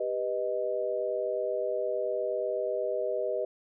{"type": "chord", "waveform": "sine", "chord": "G augmented", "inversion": "none", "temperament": "equal with one note detuned", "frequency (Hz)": [394.7, 493.9, 622.3], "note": ["G4", "B4", "D#5"], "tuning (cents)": [12, 0, 0], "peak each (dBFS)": [-34, -32, -31], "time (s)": [0, 3.45], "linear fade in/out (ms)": 5, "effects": []}